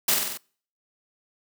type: noise with echo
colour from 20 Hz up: white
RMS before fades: -21 dBFS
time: 0.08-0.14 s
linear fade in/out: 5 ms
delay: 47 ms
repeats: 5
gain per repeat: -3 dB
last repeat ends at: 0.375 s
effects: noise-tail reverb RT60 0.5 s tail -26 dB re dry + high-pass 150 Hz 12 dB/octave